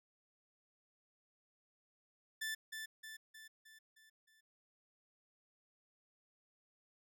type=tone with echo; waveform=sawtooth; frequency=1760 Hz; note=A6; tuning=in tune; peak=-35 dBFS; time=2.41-2.55 s; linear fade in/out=10 ms; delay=310 ms; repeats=6; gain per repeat=-5 dB; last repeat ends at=4.41 s; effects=none